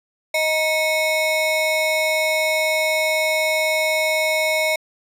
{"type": "ring-modulated tone", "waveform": "square", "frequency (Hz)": 784, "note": "G5", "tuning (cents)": 0, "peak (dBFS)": -15, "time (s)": [0.34, 4.76], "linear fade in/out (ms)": 5, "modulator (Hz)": 1410, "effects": ["resampled to 32000 Hz"]}